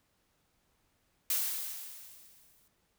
blue noise with exponential decay, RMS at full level -29 dBFS, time 1.3-2.68 s, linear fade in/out 2 ms, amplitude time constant 300 ms, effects pink hiss -74 dBFS RMS until 2.98 s

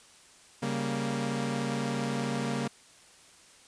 sawtooth chord, G diminished, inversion second, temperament equal, 138.59 / 196 / 233.1 Hz, Db3 / G3 / Bb3, 0 / 0 / 0 cents, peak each -30 / -32 / -28 dBFS, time 0.62-2.68 s, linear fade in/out 10 ms, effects white hiss -56 dBFS RMS until 3.67 s + resampled to 22050 Hz

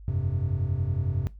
triangle chord, F suspended second, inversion none, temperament just, 87.31 / 98.22 / 130.96 Hz, F2 / G2 / C3, 0 / +4 / +2 cents, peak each -27 dBFS, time 0.08-1.27 s, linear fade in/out 0 ms, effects noise-tail reverb RT60 0.2 s tail -18 dB re dry + added 50 Hz sine -42 dBFS peak until 1.39 s

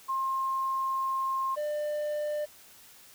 sine / triangle tone pair in turn, 1064 / 597.1 Hz, C6 / D5, +29 / +29 cents, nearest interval minor seventh, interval 1000 cents, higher first, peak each -27 dBFS, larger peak neither, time 0.08-1.56 / 1.56-2.46 s, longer first, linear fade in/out 20 ms, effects white hiss -54 dBFS RMS until 3.14 s

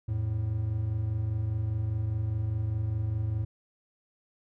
triangle tone pair together, 84.05 / 109 Hz, E2 / A2, +34 / -16 cents, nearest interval perfect fourth, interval 450 cents, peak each -32 / -26 dBFS, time 0.08-3.45 s, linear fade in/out 10 ms, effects none

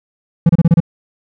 triangle tone bursts, 167.3 Hz, E3, 26 cents sharp, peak -3 dBFS, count 6, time 0.46-0.803 s, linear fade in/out 5 ms, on 33 ms, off 29 ms, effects none

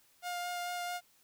sawtooth tone with vibrato, 708 Hz, F5, 23 cents sharp, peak -32 dBFS, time 0.22-1.01 s, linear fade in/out 50 ms, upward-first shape sine, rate 4.5 Hz, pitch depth 11 cents each way, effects white hiss -67 dBFS RMS until 1.23 s

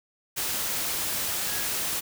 sine tone in noise, 1661.2 Hz, G#6, in tune, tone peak -39 dBFS, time 1.46-1.68 s, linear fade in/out 20 ms, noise white, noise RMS -29 dBFS, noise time 0.36-2.01 s, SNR -13 dB, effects none

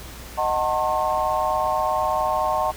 sine chord, D# diminished seventh, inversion none, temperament just, 622.3 / 746.7 / 896 / 1075.3 Hz, D#5 / F#5 / A5 / C6, 0 / +16 / +31 / +47 cents, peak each -25 dBFS, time 0.37-2.72 s, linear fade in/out 20 ms, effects added 60 Hz sine -40 dBFS peak until 2.76 s + pink hiss -40 dBFS RMS until 2.76 s

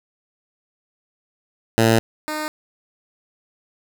10% pulse tone pair in turn, 113.3 / 306.3 Hz, A#2 / D#4, -49 / -27 cents, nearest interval octave + perfect fourth, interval 1722 cents, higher second, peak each -5 / -16 dBFS, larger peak first, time 1.78-1.99 / 2.28-2.48 s, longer first, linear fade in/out 0 ms, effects none

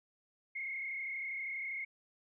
sine tone with frequency modulation, 2156 Hz, C#7, 49 cents flat, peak -37 dBFS, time 0.55-1.85 s, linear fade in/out 10 ms, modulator 32.5 Hz, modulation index 2, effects none

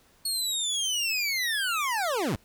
25% pulse linear sweep, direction down, 4366 to 76.8 Hz, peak -22 dBFS, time 0.25-2.36 s, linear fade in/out 5 ms, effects pink hiss -61 dBFS RMS until 2.44 s

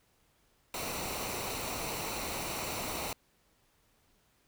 pink noise with comb filter, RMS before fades -37 dBFS, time 0.74-3.13 s, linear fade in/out 2 ms, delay 0.6 ms, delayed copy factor -0.55, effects pink hiss -70 dBFS RMS until 4.47 s

